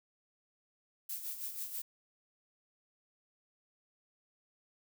violet noise with tremolo, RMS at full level -39 dBFS, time 1.09-1.82 s, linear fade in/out 5 ms, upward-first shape sine, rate 6.2 Hz, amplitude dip 60%, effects none

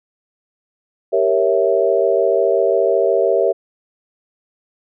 sine chord, G diminished seventh, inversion none, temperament equal with one note detuned, 392 / 466.2 / 551.8 / 659.3 Hz, G4 / Bb4 / Db5 / Fb5, 0 / 0 / -8 / 0 cents, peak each -18 dBFS, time 1.12-3.53 s, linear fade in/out 20 ms, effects none

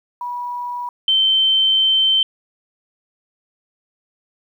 sine tone pair in turn, 973 / 3101 Hz, B5 / G7, -26 / -19 cents, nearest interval octave + minor sixth, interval 2007 cents, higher second, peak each -23 / -12 dBFS, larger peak second, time 0.21-0.89 / 1.08-2.23 s, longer second, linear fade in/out 2 ms, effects 9-bit

